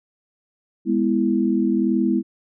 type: chord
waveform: sine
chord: E major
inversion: first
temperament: just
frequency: 206 / 247.2 / 329.6 Hz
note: G#3 / B3 / E4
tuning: -14 / +2 / 0 cents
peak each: -21 dBFS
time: 0.85-2.23 s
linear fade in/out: 50 ms
effects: none